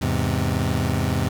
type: chord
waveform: 25% pulse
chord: E augmented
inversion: none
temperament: equal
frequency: 82.41 / 103.83 / 130.81 Hz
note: E2 / G#2 / B#2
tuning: 0 / 0 / 0 cents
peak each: -21 dBFS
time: 0.01-1.29 s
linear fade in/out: 10 ms
effects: none